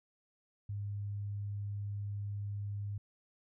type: tone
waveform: sine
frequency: 101.8 Hz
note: G#2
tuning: 34 cents flat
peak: -36 dBFS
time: 0.69-2.98 s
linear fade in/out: 5 ms
effects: none